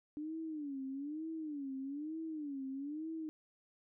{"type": "tone with vibrato", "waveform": "sine", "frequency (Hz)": 293.4, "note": "D4", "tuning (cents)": -2, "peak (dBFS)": -39, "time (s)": [0.17, 3.29], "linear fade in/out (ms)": 0, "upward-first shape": "sine", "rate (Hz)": 1.1, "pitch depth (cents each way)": 170, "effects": []}